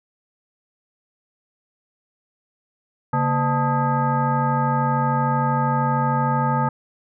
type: tone with frequency modulation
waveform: sine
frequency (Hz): 510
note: C5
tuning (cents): -44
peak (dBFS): -17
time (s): 3.13-6.69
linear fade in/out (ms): 5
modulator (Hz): 371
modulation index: 2
effects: none